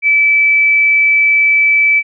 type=tone; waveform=sine; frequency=2309 Hz; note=D7; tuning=30 cents flat; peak=-7 dBFS; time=0.02-2.03 s; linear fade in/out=50 ms; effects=none